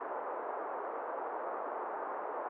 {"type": "band-pass noise", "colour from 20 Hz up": "white", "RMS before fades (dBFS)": -39, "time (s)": [0, 2.49], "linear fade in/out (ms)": 10, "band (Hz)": [410, 1100], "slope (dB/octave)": 24, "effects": ["low-pass 2000 Hz 12 dB/octave"]}